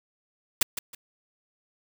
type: noise with echo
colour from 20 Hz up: white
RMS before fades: -20 dBFS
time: 0.61-0.63 s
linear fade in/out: 5 ms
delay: 160 ms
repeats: 2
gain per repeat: -11 dB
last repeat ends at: 0.95 s
effects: none